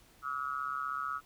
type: tone with amplitude modulation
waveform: sine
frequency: 1289 Hz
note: E6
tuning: 39 cents flat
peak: -29 dBFS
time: 0.22-1.21 s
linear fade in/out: 50 ms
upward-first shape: sine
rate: 136 Hz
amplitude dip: 100%
effects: pink hiss -62 dBFS RMS until 1.25 s